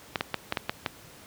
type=clicks; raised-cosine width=0.3 ms; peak=-10 dBFS; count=7; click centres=0.158 / 0.209 / 0.343 / 0.524 / 0.572 / 0.695 / 0.862 s; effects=pink hiss -50 dBFS RMS until 1.26 s + high-pass 80 Hz 12 dB/octave